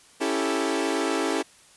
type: chord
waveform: sawtooth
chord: A dominant seventh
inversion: first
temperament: equal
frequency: 277.2 / 329.6 / 392 / 440 Hz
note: C#4 / E4 / G4 / A4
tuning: 0 / 0 / 0 / 0 cents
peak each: -25 / -24 / -26 / -26 dBFS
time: 0.2-1.43 s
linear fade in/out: 20 ms
effects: white hiss -54 dBFS RMS until 1.76 s + resampled to 24000 Hz